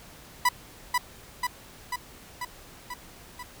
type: tone with echo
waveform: 30% pulse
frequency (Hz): 987.8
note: B5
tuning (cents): 0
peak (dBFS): -16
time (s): 0.45-0.49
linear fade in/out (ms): 5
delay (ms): 490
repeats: 6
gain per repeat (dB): -3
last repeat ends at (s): 3.43
effects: pink hiss -49 dBFS RMS until 3.6 s